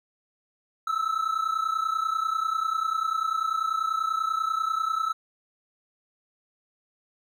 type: tone pair together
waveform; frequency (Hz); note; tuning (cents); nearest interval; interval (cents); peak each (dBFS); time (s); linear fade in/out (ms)
triangle; 1292.8 / 1323; E6 / E6; -34 / +6; unison; 40; -26 / -25; 0.87-5.13; 5
effects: none